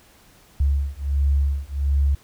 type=beating tone pair; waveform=sine; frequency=69.3 / 70.7 Hz; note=C#2 / C#2; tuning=0 / +35 cents; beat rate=1.4 Hz; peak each=-21 dBFS; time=0.6-2.15 s; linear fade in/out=5 ms; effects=pink hiss -53 dBFS RMS until 2.23 s